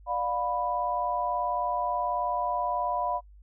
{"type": "chord", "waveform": "sine", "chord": "B diminished", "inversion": "first", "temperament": "just", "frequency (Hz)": [592.7, 711.2, 987.8], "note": ["D5", "F5", "B5"], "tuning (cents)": [16, 31, 0], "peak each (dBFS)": [-34, -30, -29], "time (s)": [0.06, 3.21], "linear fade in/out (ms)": 50, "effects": ["noise-tail reverb RT60 0.1 s tail -26 dB re dry", "added 50 Hz sine -49 dBFS peak until 3.42 s"]}